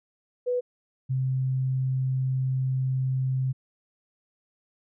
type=tone pair in turn; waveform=sine; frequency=493.9 / 130.82 Hz; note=B4 / C3; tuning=0 / 0 cents; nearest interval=octave + major seventh; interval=2300 cents; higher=first; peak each=-23 dBFS; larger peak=neither; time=0.46-0.61 / 1.09-3.53 s; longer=second; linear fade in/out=20 ms; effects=none